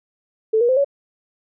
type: tone with pitch steps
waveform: sine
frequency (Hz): 440 / 477.1 / 517.2 / 560.8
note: A4 / A#4 / C5 / C#5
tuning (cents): 0 / +40 / -20 / +20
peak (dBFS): -13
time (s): 0.53-0.846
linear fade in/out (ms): 10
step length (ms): 79
effects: none